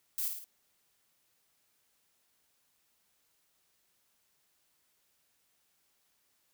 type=noise with echo; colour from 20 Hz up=violet; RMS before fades=-34 dBFS; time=0.18-0.28 s; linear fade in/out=0 ms; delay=54 ms; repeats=3; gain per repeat=-5 dB; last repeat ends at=0.442 s; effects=white hiss -74 dBFS RMS until 6.53 s